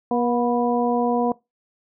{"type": "harmonic tone with a mistuned harmonic", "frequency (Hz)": 240.5, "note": "B3", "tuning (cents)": -46, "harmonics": [1, 2, 3, 4], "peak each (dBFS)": [-22, -23, -24, -28], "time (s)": [0.11, 1.32], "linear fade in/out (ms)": 2, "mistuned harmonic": 4, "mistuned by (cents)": 37, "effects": ["noise-tail reverb RT60 0.2 s tail -21 dB re dry"]}